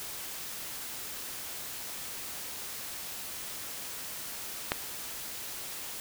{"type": "click", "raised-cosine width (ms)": 0.3, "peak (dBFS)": -10, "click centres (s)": 4.719, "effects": ["white hiss -40 dBFS RMS until 6 s"]}